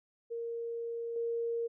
sine tone with level steps, 465.2 Hz, A#4, 4 cents flat, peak -35 / -31 dBFS, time 0.3-1.68 s, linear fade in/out 20 ms, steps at 1.16 s, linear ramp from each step 2 ms, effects none

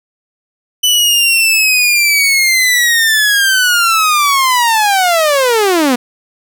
sawtooth linear sweep, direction down, 3000 to 235.7 Hz, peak -5 dBFS, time 0.83-5.96 s, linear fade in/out 10 ms, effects none

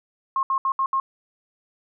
sine tone bursts at uneven times, 1073 Hz, C6, 43 cents sharp, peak -19 dBFS, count 5, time 0.36-0.43 / 0.5-0.58 / 0.65-0.72 / 0.79-0.86 / 0.93-1 s, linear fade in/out 2 ms, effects none

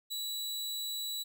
sawtooth tone, 3930 Hz, B7, 9 cents flat, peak -32 dBFS, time 0.1-1.24 s, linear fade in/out 20 ms, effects none

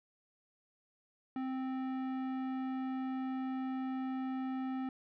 sine tone with tanh clipping, 261.4 Hz, C4, 1 cent flat, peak -37 dBFS, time 1.36-4.89 s, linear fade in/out 2 ms, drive 15 dB, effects none

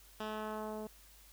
10% pulse tone with low-pass filter sweep, 215.5 Hz, A3, 36 cents flat, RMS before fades -41 dBFS, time 0.2-0.87 s, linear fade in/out 2 ms, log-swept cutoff 4100 to 510 Hz, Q 0.92, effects added 50 Hz sine -61 dBFS peak until 1.32 s + white hiss -61 dBFS RMS until 1.32 s

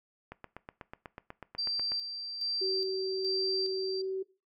click train, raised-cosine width 0.5 ms, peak -27 dBFS, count 14, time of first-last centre 0.32-1.919 s, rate 8.13 Hz
sine tone with tremolo, 4699 Hz, D8, in tune, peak -30 dBFS, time 1.58-4.02 s, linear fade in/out 10 ms, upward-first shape square, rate 1.2 Hz, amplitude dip 55%
sine tone, 381.1 Hz, G4, 49 cents flat, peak -31 dBFS, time 2.61-4.23 s, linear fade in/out 10 ms
effects noise-tail reverb RT60 0.3 s tail -20 dB re dry

